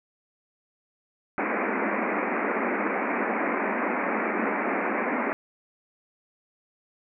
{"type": "band-pass noise", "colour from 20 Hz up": "pink", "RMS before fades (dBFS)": -27, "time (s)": [1.38, 5.33], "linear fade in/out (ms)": 0, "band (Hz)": [200, 2400], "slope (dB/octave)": 96, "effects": []}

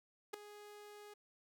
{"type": "tone with ADSR envelope", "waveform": "sawtooth", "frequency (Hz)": 415.3, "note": "G#4", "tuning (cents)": 0, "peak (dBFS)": -33, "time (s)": [0.33, 1.14], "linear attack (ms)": 11, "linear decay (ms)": 4, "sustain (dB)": -16, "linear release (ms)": 8, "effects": []}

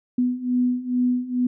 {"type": "beating tone pair", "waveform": "sine", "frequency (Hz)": [246.9, 249.2], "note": ["B3", "B3"], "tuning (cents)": [0, 16], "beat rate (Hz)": 2.3, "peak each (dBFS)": [-24, -21], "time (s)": [0.18, 1.47], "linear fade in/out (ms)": 5, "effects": []}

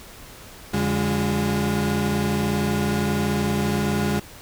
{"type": "tone cluster", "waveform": "35% pulse", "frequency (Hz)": [86.3, 143.8, 205.3, 355.7], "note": ["F2", "D3", "G#3", "F4"], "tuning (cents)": [-20, -36, -20, 32], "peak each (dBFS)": [-28, -25, -21, -28], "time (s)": [0.73, 4.2], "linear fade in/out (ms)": 10, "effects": ["pink hiss -43 dBFS RMS until 4.41 s"]}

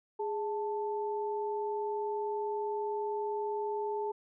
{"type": "tone pair together", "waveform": "sine", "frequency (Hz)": [415.3, 880], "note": ["G#4", "A5"], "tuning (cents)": [0, 0], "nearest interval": "octave + minor second", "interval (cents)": 1300, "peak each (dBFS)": [-33, -36], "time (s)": [0.19, 4.12], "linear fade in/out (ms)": 10, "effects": []}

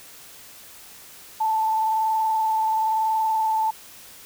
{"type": "tone with frequency modulation", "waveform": "sine", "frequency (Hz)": 880, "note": "A5", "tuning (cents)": 0, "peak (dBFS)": -19, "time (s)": [1.4, 3.71], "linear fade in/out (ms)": 10, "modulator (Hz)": 21, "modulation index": 0.57, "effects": ["white hiss -45 dBFS RMS until 4.25 s"]}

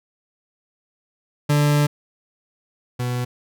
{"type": "tone pair in turn", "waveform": "40% pulse", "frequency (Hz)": [146.83, 123.47], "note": ["D3", "B2"], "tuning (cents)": [0, 0], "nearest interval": "minor third", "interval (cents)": 300, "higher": "first", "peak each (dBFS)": [-14, -21], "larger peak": "first", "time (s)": [[1.49, 1.87], [2.99, 3.25]], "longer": "first", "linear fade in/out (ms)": 10, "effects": []}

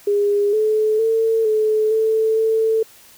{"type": "tone with pitch steps", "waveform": "sine", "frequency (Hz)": [408.3, 431.7, 448.9, 431.9, 441.2, 444.2], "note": ["G#4", "A4", "A4", "A4", "A4", "A4"], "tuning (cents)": [-29, -33, 35, -32, 5, 16], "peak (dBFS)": -14, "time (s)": [0.07, 2.83], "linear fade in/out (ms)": 5, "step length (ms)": 460, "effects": ["white hiss -47 dBFS RMS until 3.17 s"]}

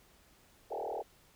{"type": "tone with frequency modulation", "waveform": "sine", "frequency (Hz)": 622.3, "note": "D#5", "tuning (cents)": 0, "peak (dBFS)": -35, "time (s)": [0.7, 1.03], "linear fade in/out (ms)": 20, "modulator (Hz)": 39.2, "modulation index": 5.7, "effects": ["pink hiss -64 dBFS RMS until 1.35 s"]}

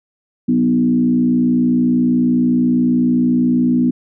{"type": "tone with frequency modulation", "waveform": "sine", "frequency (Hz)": 246.9, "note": "B3", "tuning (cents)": 0, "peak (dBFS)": -11, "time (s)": [0.48, 3.91], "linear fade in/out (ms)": 10, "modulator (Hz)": 60, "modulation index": 0.86, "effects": []}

